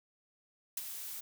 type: noise with ADSR envelope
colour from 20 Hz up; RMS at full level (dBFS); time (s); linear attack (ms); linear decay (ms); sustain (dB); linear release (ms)
blue; -34; 0.77-1.21; 5; 24; -9; 11
effects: none